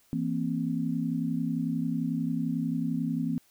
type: tone cluster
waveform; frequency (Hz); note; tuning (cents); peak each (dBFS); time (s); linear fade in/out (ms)
sine; 166 / 232.8 / 264; E3 / A#3 / C4; +12 / -2 / +16; -31; 0.13-3.38; 0
effects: white hiss -64 dBFS RMS until 3.5 s